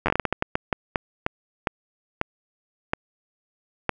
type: slowing click train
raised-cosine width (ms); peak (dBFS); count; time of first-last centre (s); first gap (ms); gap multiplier
0.5; -6; 18; 0.06-3.893; 10; 1.33
effects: none